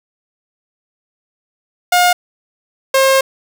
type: tone pair in turn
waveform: sawtooth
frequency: 714 / 534.9 Hz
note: F5 / C5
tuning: +38 / +38 cents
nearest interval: perfect fourth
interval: 500 cents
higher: first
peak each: -5 dBFS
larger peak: neither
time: 1.92-2.13 / 2.94-3.21 s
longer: second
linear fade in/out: 5 ms
effects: none